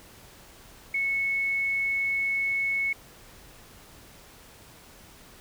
sine tone, 2202 Hz, C#7, 12 cents flat, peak -24 dBFS, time 0.94-2.93 s, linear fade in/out 5 ms, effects pink hiss -51 dBFS RMS until 5.4 s

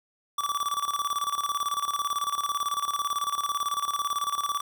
square tone with tremolo, 1156 Hz, D6, 28 cents flat, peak -25 dBFS, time 0.38-4.61 s, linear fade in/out 5 ms, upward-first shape square, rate 18 Hz, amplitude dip 70%, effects none

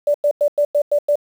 sine tone bursts, 584 Hz, D5, 10 cents flat, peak -12 dBFS, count 7, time 0.07-1.157 s, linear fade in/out 5 ms, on 73 ms, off 96 ms, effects 7-bit

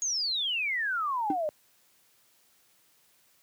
sine exponential sweep, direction down, 6730 to 587.3 Hz, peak -27 dBFS, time 0.02-1.49 s, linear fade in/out 0 ms
triangle tone with exponential decay, 301.7 Hz, D4, 47 cents sharp, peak -20 dBFS, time 1.3-1.38 s, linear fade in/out 2 ms, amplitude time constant 17 ms
effects white hiss -65 dBFS RMS until 3.42 s + high-pass 80 Hz 12 dB/octave

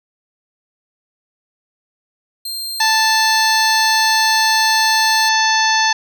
sawtooth tone, 4181 Hz, C8, 2 cents flat, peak -20 dBFS, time 2.45-5.29 s, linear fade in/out 5 ms
harmonic tone, 880 Hz, A5, in tune, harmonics 1 / 2 / 3 / 4 / 5 / 6 / 7, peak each -16 / -17 / -24 / -24 / -20 / -25 / -22 dBFS, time 2.8-5.93 s, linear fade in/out 5 ms
effects none

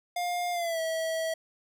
square tone with pitch glide, 707 to 648.3 Hz, F5 to E5, +21 to -29 cents, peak -29 dBFS, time 0.16-1.34 s, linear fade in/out 5 ms, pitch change -150 cents, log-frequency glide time 0.52-0.8 s, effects none

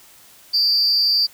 sine tone with amplitude modulation, 4699 Hz, D8, in tune, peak -9 dBFS, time 0.53-1.27 s, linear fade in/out 20 ms, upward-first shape sine, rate 232 Hz, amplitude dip 80%, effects tanh soft clip ceiling -10 dBFS + white hiss -48 dBFS RMS until 1.33 s

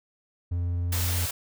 triangle tone with vibrato, 87.31 Hz, F2, in tune, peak -23 dBFS, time 0.51-1.26 s, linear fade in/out 10 ms, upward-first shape sine, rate 19 Hz, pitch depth 13 cents each way
white band-stop noise, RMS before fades -31 dBFS, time 0.92-1.31 s, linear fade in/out 5 ms, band 160 to 390 Hz, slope 48 dB/octave
effects none

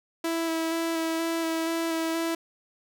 sawtooth tone with vibrato, 328.2 Hz, E4, 8 cents flat, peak -22 dBFS, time 0.24-2.35 s, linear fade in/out 5 ms, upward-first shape square, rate 2.1 Hz, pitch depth 13 cents each way, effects none

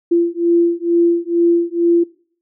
sine beating tone pair, 340.6 / 342.8 Hz, F4 / F4, -43 / -32 cents, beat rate 2.2 Hz, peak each -15 dBFS, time 0.11-2.04 s, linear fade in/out 10 ms, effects noise-tail reverb RT60 0.5 s tail -21 dB re dry

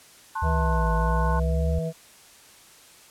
sine chord, F# diminished, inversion first, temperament just, 888 / 1065.6 / 1480 Hz, A5 / C6 / F#6, +16 / +31 / 0 cents, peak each -29 / -30 / -35 dBFS, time 0.35-1.4 s, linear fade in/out 10 ms
sine linear two-way sweep, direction down then up, 77.5 to 54.8 to 75.2 Hz, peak -22 dBFS, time 0.42-1.79 s, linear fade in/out 5 ms, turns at 0.92 s
harmonic tone, 162.6 Hz, E3, 23 cents flat, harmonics 1 / 3 / 4, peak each -27 / -32 / -33 dBFS, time 0.42-1.93 s, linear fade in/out 50 ms
effects white hiss -51 dBFS RMS until 3.1 s + low-pass 11000 Hz 12 dB/octave

